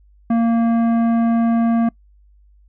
triangle tone with tanh clipping, 230.8 Hz, A#3, 17 cents flat, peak -15 dBFS, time 0.3-1.89 s, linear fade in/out 5 ms, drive 16 dB, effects noise-tail reverb RT60 0.1 s tail -25 dB re dry + added 50 Hz sine -48 dBFS peak until 2.68 s

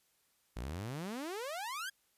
sawtooth exponential sweep, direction up, 52.4 to 1666 Hz, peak -35 dBFS, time 0.56-1.9 s, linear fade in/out 10 ms, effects white hiss -74 dBFS RMS until 2.17 s + resampled to 32000 Hz

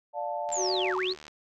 sine chord, D minor, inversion none, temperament just, 587.3 / 704.8 / 881 Hz, D5 / F5 / A5, 0 / +16 / +2 cents, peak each -34 dBFS, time 0.13-0.95 s, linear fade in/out 50 ms
click train, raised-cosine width 0.2 ms, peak -28 dBFS, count 61, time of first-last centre 0.49-1.281 s, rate 75.9 Hz
sine linear two-way sweep, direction down then up, 7459 to 821 to 4524 Hz, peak -29 dBFS, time 0.52-1.13 s, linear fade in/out 5 ms, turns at 0.97 s
triangle tone with vibrato, 371.2 Hz, F#4, 6 cents sharp, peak -27 dBFS, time 0.56-1.16 s, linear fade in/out 50 ms, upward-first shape square, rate 7.4 Hz, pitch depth 9 cents each way
effects none

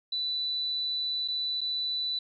sine tone with dropouts, 3977 Hz, B7, 11 cents sharp, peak -28 dBFS, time 0.12-2.19 s, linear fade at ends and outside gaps 5 ms, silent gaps 1.278-1.283 / 1.608-1.613 s, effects none

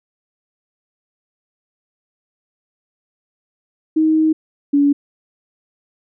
sine tone pair in turn, 314.8 / 285.1 Hz, D#4 / C#4, +20 / +49 cents, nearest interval major second, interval 171 cents, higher first, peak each -11 / -10 dBFS, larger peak second, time 3.96-4.33 / 4.73-4.93 s, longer first, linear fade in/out 10 ms, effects none

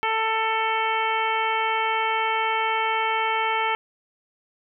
harmonic tone, 444 Hz, A4, 16 cents sharp, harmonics 1 / 2 / 3 / 4 / 5 / 6 / 7, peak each -31 / -24 / -28 / -33 / -28 / -34 / -34 dBFS, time 0.03-3.75 s, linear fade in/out 0 ms, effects none

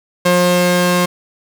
sawtooth tone pair together, 178.3 / 534.3 Hz, F3 / C5, +36 / +36 cents, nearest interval octave + perfect fifth, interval 1900 cents, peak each -10 dBFS, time 0.25-1.06 s, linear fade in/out 10 ms, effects none

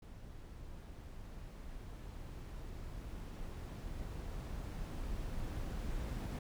brown noise with level ramp, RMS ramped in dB -51 to -39 dBFS, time 0.02-6.39 s, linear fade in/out 5 ms, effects none

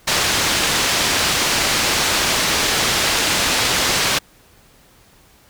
white low-pass noise, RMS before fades -18 dBFS, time 0.07-4.19 s, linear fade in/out 10 ms, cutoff 5400 Hz, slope 12 dB/octave, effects pink hiss -51 dBFS RMS until 5.49 s

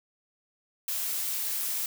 blue noise, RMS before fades -31 dBFS, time 0.88-1.86 s, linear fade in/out 2 ms, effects none

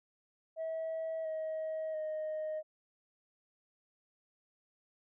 sine tone with pitch steps, 646 / 633.4 / 621.1 Hz, E5 / D#5 / D#5, -35 / +31 / -3 cents, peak -33 dBFS, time 0.56-2.63 s, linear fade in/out 50 ms, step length 690 ms, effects tanh soft clip ceiling -33 dBFS

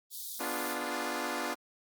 white high-pass noise, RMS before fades -41 dBFS, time 0.1-0.77 s, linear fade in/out 50 ms, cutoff 3400 Hz, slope 96 dB/octave
10% pulse chord, B diminished seventh, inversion none, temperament equal, 246.9 / 293.7 / 349.2 / 415.3 Hz, B3 / D4 / F4 / Ab4, 0 / 0 / 0 / 0 cents, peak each -30 / -29 / -29 / -35 dBFS, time 0.39-1.55 s, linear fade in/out 20 ms
effects Opus 32 kbps

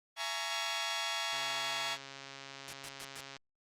10% pulse chord, A# half-diminished seventh, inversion second, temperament just, 671.3 / 839.1 / 932.3 / 1118.8 Hz, E5 / G#5 / A#5 / C#6, +31 / +18 / 0 / +16 cents, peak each -32 dBFS, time 0.16-1.98 s, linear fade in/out 50 ms
click train, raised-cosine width 0.2 ms, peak -29 dBFS, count 280, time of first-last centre 1.33-3.366 s, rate 137 Hz
white noise bursts, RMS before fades -44 dBFS, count 4, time 2.68-3.206 s, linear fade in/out 0 ms, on 49 ms, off 110 ms
effects low-pass 9000 Hz 12 dB/octave + Opus 32 kbps

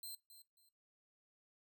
5% pulse tone with echo, 4123 Hz, C8, 26 cents flat, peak -39 dBFS, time 0.03-0.15 s, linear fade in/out 2 ms, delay 270 ms, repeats 2, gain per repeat -12 dB, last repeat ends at 0.69 s, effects noise-tail reverb RT60 0.2 s tail -18 dB re dry

